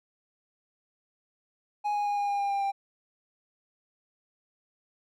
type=tone with pitch steps; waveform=triangle; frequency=830.6 / 824.9 / 819.2 / 813.5 / 807.9 / 802.3 / 796.8 / 791.3 Hz; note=G#5 / G#5 / G#5 / G#5 / G#5 / G5 / G5 / G5; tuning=0 / -12 / -24 / -36 / -48 / +40 / +28 / +16 cents; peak=-24 dBFS; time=1.84-2.72 s; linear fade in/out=20 ms; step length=110 ms; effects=none